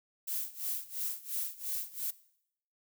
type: noise with tremolo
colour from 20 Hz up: violet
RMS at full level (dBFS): -34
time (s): 0.27-2.11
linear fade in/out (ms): 10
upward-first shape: sine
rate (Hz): 2.9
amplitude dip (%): 90
effects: noise-tail reverb RT60 0.7 s tail -19 dB re dry